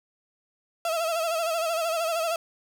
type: tone with vibrato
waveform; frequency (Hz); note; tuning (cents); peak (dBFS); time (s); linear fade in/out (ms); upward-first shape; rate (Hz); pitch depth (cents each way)
35% pulse; 659.3; E5; 0; -23; 0.85-2.36; 2; sine; 13; 69
effects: none